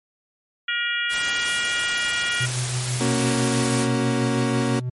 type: harmonic tone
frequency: 475.5 Hz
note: A#4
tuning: 34 cents sharp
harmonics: 3 / 4 / 5 / 6 / 7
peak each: -26 / -27 / -30 / -29 / -30 dBFS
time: 0.68-2.46 s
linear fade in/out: 5 ms
type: noise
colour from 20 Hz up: white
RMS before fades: -28 dBFS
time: 1.09-3.88 s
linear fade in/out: 50 ms
type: tone with tremolo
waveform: triangle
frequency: 125.1 Hz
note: B2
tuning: 23 cents sharp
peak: -20 dBFS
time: 2.4-4.9 s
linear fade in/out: 10 ms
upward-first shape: sine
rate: 6.1 Hz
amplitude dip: 45%
type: chord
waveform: 35% pulse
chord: F# major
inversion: first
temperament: equal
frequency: 233.1 / 277.2 / 370 Hz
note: A#3 / C#4 / F#4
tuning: 0 / 0 / 0 cents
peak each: -22 / -23 / -27 dBFS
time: 3-4.8 s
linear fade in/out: 10 ms
effects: MP3 48 kbps